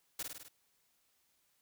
white noise with echo, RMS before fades -39 dBFS, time 0.19-0.23 s, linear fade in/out 5 ms, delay 51 ms, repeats 5, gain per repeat -3 dB, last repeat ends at 0.485 s, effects white hiss -75 dBFS RMS until 1.61 s

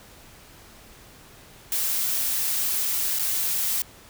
blue noise with dropouts, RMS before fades -25 dBFS, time 1.72-3.82 s, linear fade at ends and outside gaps 1 ms, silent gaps 3.188-3.194 s, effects pink hiss -49 dBFS RMS until 4.09 s

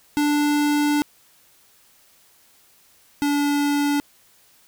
square tone pair in turn, 293.7 / 288.3 Hz, D4 / D4, 0 / -32 cents, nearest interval unison, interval 32 cents, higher first, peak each -18 / -19 dBFS, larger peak first, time 0.17-1.02 / 3.22-4 s, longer first, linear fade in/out 0 ms, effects white hiss -56 dBFS RMS until 4.67 s

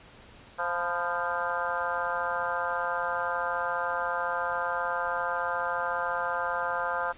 harmonic tone with a mistuned harmonic, 174.61 Hz, F3, in tune, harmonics 3 / 4 / 5 / 6 / 7 / 8 / 9, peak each -35 / -35 / -35 / -35 / -35 / -35 / -35 dBFS, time 0.58-7.13 s, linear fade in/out 20 ms, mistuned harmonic 6, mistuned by -59 cents, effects pink hiss -52 dBFS RMS until 7.17 s + resampled to 8000 Hz

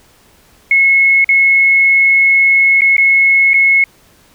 sine tone with dropouts, 2181 Hz, C#7, 29 cents flat, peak -6 dBFS, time 0.71-3.84 s, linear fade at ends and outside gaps 2 ms, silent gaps 1.244-1.29 / 2.809-2.818 / 2.967-2.98 / 3.534-3.541 s, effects pink hiss -48 dBFS RMS until 4.34 s

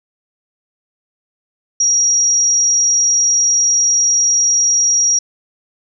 sine tone, 5690 Hz, F8, 31 cents sharp, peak -10 dBFS, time 1.8-5.19 s, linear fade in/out 5 ms, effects none

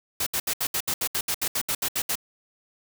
white noise bursts, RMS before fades -26 dBFS, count 15, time 0.2-2.155 s, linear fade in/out 5 ms, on 65 ms, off 70 ms, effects none

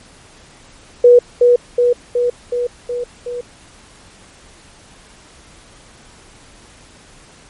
sine tone with echo, 486.3 Hz, B4, 27 cents flat, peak -3 dBFS, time 1.04-1.19 s, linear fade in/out 5 ms, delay 370 ms, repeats 6, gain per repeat -3 dB, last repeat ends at 3.41 s, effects pink hiss -44 dBFS RMS until 7.49 s + MP3 48 kbps

